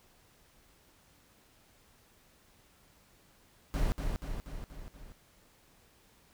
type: noise with echo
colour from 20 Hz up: brown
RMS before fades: -29 dBFS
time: 3.74-3.92 s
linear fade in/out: 0 ms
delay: 240 ms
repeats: 5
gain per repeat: -4 dB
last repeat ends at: 5.12 s
effects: pink hiss -64 dBFS RMS until 6.33 s

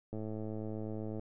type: click train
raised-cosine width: 2 ms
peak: -28 dBFS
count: 116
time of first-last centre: 0.13-1.195 s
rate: 108 Hz
effects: none

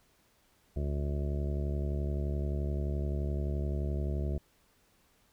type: harmonic tone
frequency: 71.6 Hz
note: D2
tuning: 43 cents flat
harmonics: 1 / 2 / 3 / 4 / 5 / 6 / 7 / 8 / 9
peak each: -31 / -37 / -42 / -50 / -42 / -48 / -53 / -50 / -47 dBFS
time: 0.76-4.38 s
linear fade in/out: 5 ms
effects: pink hiss -68 dBFS RMS until 5.32 s

